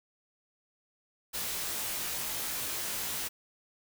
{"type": "noise with comb filter", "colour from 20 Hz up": "white", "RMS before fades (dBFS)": -35, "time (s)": [1.33, 3.29], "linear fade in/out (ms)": 20, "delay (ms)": 19, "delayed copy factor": -0.9, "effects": []}